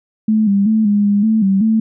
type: tone with pitch steps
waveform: sine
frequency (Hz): 217.1 / 199.1 / 219.1 / 205.3 / 203.4 / 220.2 / 193.8 / 221.1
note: A3 / G3 / A3 / G#3 / G#3 / A3 / G3 / A3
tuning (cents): -23 / +27 / -7 / -20 / -36 / +2 / -20 / +9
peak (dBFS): -10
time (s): 0.28-1.8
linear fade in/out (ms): 5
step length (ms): 190
effects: none